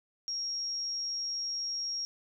sine tone, 5588 Hz, F8, in tune, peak -32 dBFS, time 0.28-2.05 s, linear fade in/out 0 ms, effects none

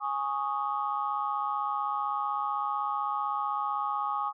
sine chord, Ab suspended fourth, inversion none, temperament equal, 830.6 / 1108.7 / 1244.5 Hz, Ab5 / Db6 / Eb6, 0 / 0 / 0 cents, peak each -32 dBFS, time 0-4.33 s, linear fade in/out 50 ms, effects tanh soft clip ceiling -18 dBFS

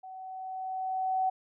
sine tone with level ramp, 754 Hz, F#5, 32 cents sharp, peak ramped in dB -42 to -24 dBFS, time 0.03-1.3 s, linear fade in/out 10 ms, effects none

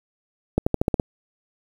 accelerating click train, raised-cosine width 2 ms, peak -5 dBFS, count 7, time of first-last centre 0.58-0.998 s, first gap 85 ms, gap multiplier 0.92, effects 7-bit

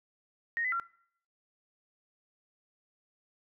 sine tone with pitch steps, 1862 / 2010 / 1371 Hz, A#6 / B6 / F6, -2 / +30 / -32 cents, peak -29 dBFS, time 0.57-0.798 s, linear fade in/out 0 ms, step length 76 ms, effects noise-tail reverb RT60 0.6 s tail -21 dB re dry

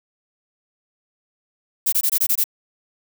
violet noise bursts, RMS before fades -18 dBFS, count 7, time 1.86-2.441 s, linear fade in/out 10 ms, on 65 ms, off 21 ms, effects none

